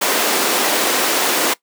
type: high-pass noise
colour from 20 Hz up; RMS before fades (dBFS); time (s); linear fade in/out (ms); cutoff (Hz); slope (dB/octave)
pink; -17; 0.01-1.54; 10; 290; 24
effects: noise-tail reverb RT60 0.1 s tail -19 dB re dry